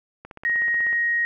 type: click train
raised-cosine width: 0.5 ms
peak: -24 dBFS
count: 12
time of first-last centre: 0.25-0.929 s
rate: 16.2 Hz
type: tone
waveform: sine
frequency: 1880 Hz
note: A#6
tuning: 14 cents sharp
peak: -19 dBFS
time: 0.45-1.25 s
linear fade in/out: 0 ms
effects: none